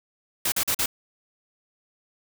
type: noise bursts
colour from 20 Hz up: white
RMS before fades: -24 dBFS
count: 4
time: 0.45-0.86 s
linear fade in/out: 5 ms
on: 71 ms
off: 42 ms
effects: none